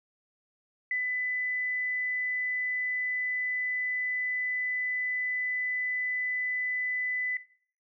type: tone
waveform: sine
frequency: 2000 Hz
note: B6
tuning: 21 cents sharp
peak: -27 dBFS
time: 0.91-7.37 s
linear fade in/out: 2 ms
effects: noise-tail reverb RT60 0.5 s tail -17 dB re dry